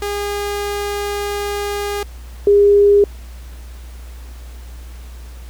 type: tone pair in turn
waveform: sawtooth / sine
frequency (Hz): 408 / 406.2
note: G#4 / G#4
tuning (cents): -31 / -38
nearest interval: unison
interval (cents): 7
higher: first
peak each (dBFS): -16 / -7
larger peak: second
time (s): 0.02-2.03 / 2.47-3.04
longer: first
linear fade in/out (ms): 2
effects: added 60 Hz sine -31 dBFS peak until 5.49 s + pink hiss -45 dBFS RMS until 5.49 s